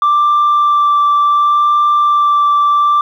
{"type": "tone with vibrato", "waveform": "sine", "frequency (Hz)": 1174.7, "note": "D6", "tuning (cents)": 0, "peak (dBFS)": -6, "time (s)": [0.02, 3.01], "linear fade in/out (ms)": 2, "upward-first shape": "sine", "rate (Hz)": 0.69, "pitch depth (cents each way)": 10, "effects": ["tanh soft clip ceiling -6 dBFS", "8-bit"]}